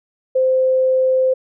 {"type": "tone", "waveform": "sine", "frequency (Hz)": 519, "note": "C5", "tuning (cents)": -14, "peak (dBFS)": -12, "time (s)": [0.35, 1.34], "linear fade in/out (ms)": 10, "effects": []}